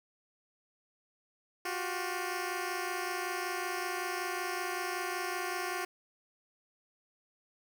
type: tone pair together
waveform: 10% pulse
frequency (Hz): 357 / 382.3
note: F4 / G4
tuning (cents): +38 / -43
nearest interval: minor second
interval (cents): 119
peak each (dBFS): -27 / -30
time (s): 1.65-5.85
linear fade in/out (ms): 5
effects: none